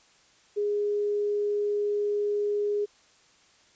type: tone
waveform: sine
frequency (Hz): 412.9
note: G#4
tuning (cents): -10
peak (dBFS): -24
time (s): 0.56-2.86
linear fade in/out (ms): 20
effects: white hiss -60 dBFS RMS until 3.75 s + resampled to 16000 Hz